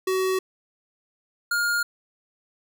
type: tone pair in turn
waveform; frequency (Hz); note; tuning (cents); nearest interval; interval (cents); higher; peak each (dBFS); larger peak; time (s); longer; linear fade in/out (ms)
square; 376.2 / 1417.1; F#4 / F6; +29 / +25; octave + major seventh; 2296; second; -22; neither; 0.07-0.39 / 1.51-1.83; neither; 5
effects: none